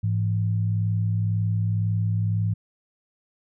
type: tone pair together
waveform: sine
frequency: 105.5 / 167.47 Hz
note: G#2 / E3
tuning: +28 / +28 cents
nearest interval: minor sixth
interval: 800 cents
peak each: -21 / -29 dBFS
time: 0.03-2.54 s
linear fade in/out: 10 ms
effects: none

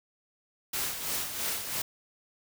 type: noise with tremolo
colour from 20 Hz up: white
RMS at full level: -31 dBFS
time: 0.73-1.82 s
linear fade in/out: 5 ms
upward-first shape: sine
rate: 3 Hz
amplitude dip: 55%
effects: none

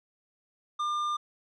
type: tone with tanh clipping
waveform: sine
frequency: 1200 Hz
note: D6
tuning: 37 cents sharp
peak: -29 dBFS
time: 0.79-1.17 s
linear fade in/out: 10 ms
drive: 9 dB
effects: none

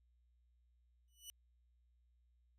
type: tone with exponential growth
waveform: 15% pulse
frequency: 2960 Hz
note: F#7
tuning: in tune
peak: -39 dBFS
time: 1.08-1.3 s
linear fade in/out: 0 ms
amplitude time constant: 46 ms
effects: added 60 Hz sine -70 dBFS peak until 2.58 s

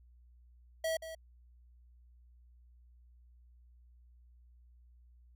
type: tone with echo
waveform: square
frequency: 647 Hz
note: E5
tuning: 32 cents flat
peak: -32 dBFS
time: 0.84-0.97 s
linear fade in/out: 5 ms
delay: 180 ms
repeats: 1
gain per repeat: -11 dB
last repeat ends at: 1.15 s
effects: added 60 Hz sine -58 dBFS peak until 5.35 s

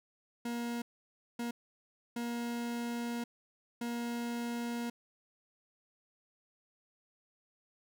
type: tone bursts at uneven times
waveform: 40% pulse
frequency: 236.8 Hz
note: A#3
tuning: 27 cents sharp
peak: -34 dBFS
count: 4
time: 0.45-0.82 / 1.39-1.51 / 2.16-3.24 / 3.81-4.9 s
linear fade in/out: 5 ms
effects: none

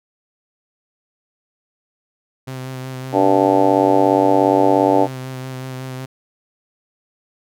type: tone with vibrato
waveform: sawtooth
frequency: 130 Hz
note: C3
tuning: 11 cents flat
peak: -23 dBFS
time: 2.47-6.06 s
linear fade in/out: 10 ms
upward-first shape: sine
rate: 5.4 Hz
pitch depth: 19 cents each way
type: harmonic tone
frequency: 97.1 Hz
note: G2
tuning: 16 cents flat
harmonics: 3 / 4 / 5 / 6 / 7 / 8 / 9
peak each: -17 / -20 / -19 / -19 / -20 / -21 / -19 dBFS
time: 3.12-5.08 s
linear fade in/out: 50 ms
effects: none

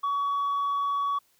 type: tone with tanh clipping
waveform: sine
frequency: 1129 Hz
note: C#6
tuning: 31 cents sharp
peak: -25 dBFS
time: 0.03-1.19 s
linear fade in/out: 10 ms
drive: 1 dB
effects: white hiss -66 dBFS RMS until 1.39 s

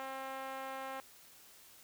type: tone with band-pass filter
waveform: 5% pulse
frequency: 266.4 Hz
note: C4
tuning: 31 cents sharp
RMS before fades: -43 dBFS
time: 0-1 s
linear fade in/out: 0 ms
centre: 730 Hz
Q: 1.2
effects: white hiss -59 dBFS RMS until 1.83 s

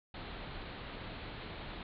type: low-pass noise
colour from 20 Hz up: pink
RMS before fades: -45 dBFS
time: 0.14-1.83 s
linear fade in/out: 2 ms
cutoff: 4300 Hz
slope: 96 dB/octave
effects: none

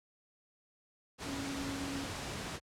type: tone in noise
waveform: sine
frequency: 275.8 Hz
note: C#4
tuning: 9 cents flat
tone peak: -39 dBFS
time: 1.24-2.08 s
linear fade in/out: 50 ms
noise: pink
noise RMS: -40 dBFS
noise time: 1.18-2.6 s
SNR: -2 dB
effects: high-pass 60 Hz 12 dB/octave + low-pass 8000 Hz 12 dB/octave

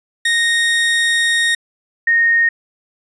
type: tone pair in turn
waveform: 30% pulse / sine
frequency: 1859 / 1852.5 Hz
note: A#6 / A#6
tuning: -5 / -11 cents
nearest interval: unison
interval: 6 cents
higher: first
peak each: -10 dBFS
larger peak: neither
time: 0.25-1.55 / 2.07-2.49 s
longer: first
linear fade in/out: 5 ms
effects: resampled to 22050 Hz

